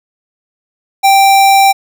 square tone, 784 Hz, G5, in tune, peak -5 dBFS, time 1.03-1.73 s, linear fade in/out 20 ms, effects none

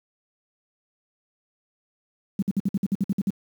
sine tone bursts, 196 Hz, G3, in tune, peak -19 dBFS, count 11, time 2.39-3.301 s, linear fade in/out 2 ms, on 31 ms, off 57 ms, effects high-pass 100 Hz 12 dB/octave + 8-bit

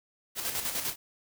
white noise with tremolo, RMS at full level -31 dBFS, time 0.35-0.96 s, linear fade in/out 50 ms, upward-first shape square, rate 10 Hz, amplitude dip 50%, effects none

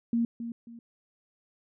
sine tone with echo, 233.1 Hz, A#3, in tune, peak -23 dBFS, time 0.13-0.25 s, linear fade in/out 2 ms, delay 270 ms, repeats 2, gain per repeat -10 dB, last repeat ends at 0.79 s, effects none

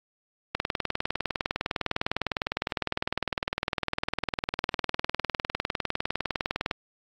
click train, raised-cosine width 0.3 ms, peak -10 dBFS, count 123, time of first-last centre 0.55-6.712 s, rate 19.8 Hz, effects AAC 48 kbps

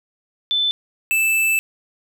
sine / square tone pair in turn, 3520 / 2639 Hz, A7 / E7, 0 / +1 cents, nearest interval perfect fourth, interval 499 cents, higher first, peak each -16 dBFS, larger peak neither, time 0.51-0.71 / 1.11-1.59 s, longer second, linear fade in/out 0 ms, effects none

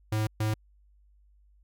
square tone bursts at uneven times, 108.1 Hz, A2, 30 cents flat, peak -26 dBFS, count 2, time 0.12-0.27 / 0.4-0.54 s, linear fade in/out 5 ms, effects added 50 Hz sine -58 dBFS peak until 1.63 s

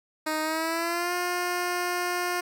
10% pulse tone with pitch glide, 311.1 to 355.3 Hz, D#4 to F4, 0 to +30 cents, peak -18 dBFS, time 0.26-2.41 s, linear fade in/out 10 ms, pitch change +230 cents, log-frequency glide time 0.42-1.13 s, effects none

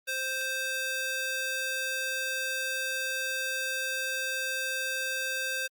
square tone with high-pass filter, 523.3 Hz, C5, in tune, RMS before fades -32 dBFS, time 0.07-5.68 s, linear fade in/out 20 ms, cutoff 1400 Hz, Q 0.98, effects Opus 32 kbps

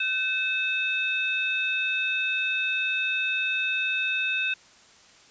sine tone cluster, 1528 / 2602 / 3675 Hz, G6 / E7 / A#7, -45 / -23 / -25 cents, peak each -31 / -25 / -33 dBFS, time 0-4.54 s, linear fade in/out 5 ms, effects white hiss -54 dBFS RMS until 5.3 s + resampled to 16000 Hz

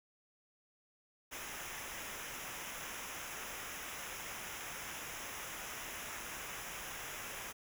pink noise with comb filter, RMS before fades -45 dBFS, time 1.31-7.53 s, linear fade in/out 20 ms, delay 0.23 ms, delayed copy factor -0.75, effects none

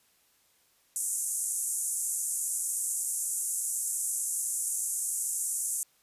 white band-pass noise, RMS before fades -32 dBFS, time 0.96-5.83 s, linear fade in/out 0 ms, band 6900 to 11000 Hz, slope 48 dB/octave, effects white hiss -67 dBFS RMS until 6.02 s + resampled to 32000 Hz

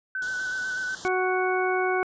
sine tone with vibrato, 1509 Hz, F#6, 34 cents sharp, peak -27 dBFS, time 0.15-0.95 s, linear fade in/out 2 ms, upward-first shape square, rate 8.1 Hz, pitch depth 21 cents each way
white band-stop noise, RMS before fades -38 dBFS, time 0.22-1.08 s, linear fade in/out 2 ms, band 1800 to 3000 Hz, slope 96 dB/octave
harmonic tone, 370 Hz, F#4, in tune, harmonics 1 / 2 / 3 / 4 / 6, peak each -25 / -28 / -32 / -29 / -33 dBFS, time 1.05-2.03 s, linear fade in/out 0 ms
effects resampled to 16000 Hz

